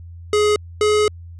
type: tone pair in turn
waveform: square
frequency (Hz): 419.4 / 422.3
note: G#4 / G#4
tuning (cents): +17 / +29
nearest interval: unison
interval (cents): 12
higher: second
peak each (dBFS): -14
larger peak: neither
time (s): 0.33-0.56 / 0.81-1.08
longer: second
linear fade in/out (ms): 2
effects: added 85 Hz sine -34 dBFS peak until 1.39 s + resampled to 22050 Hz